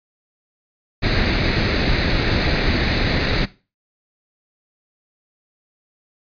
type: noise with comb filter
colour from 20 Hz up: pink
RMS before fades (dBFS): -18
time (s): 1.02-3.46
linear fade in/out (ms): 20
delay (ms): 0.48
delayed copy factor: +0.5
effects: noise-tail reverb RT60 0.3 s tail -17 dB re dry + resampled to 11025 Hz